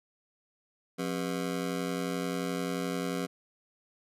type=ring-modulated tone; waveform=25% pulse; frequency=222.6 Hz; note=A3; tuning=20 cents sharp; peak=-24 dBFS; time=0.98-3.27 s; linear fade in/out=20 ms; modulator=45.7 Hz; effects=resampled to 32000 Hz